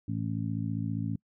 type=harmonic tone; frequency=55 Hz; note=A1; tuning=in tune; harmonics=2 / 3 / 4 / 5; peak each=-33 / -35 / -36 / -37 dBFS; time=0.08-1.16 s; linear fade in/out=5 ms; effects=noise-tail reverb RT60 0.1 s tail -26 dB re dry